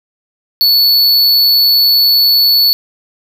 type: tone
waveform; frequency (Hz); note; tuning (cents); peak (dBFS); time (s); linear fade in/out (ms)
square; 4435; C#8; 0; -7; 0.61-2.73; 0
effects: none